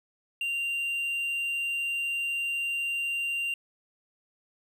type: tone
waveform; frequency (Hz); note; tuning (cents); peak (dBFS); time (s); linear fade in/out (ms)
triangle; 2776; F7; -11; -26; 0.41-3.54; 2
effects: none